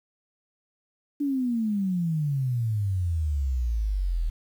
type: exponential sweep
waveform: sine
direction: down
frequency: 293 to 39.06 Hz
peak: -23 dBFS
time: 1.2-4.3 s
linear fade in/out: 10 ms
effects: 9-bit